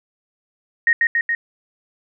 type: tone with echo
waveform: sine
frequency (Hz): 1864.7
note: A#6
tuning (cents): 0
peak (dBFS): -11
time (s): 0.87-0.93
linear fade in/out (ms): 2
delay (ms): 140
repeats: 3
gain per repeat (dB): -2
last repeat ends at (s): 1.35
effects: none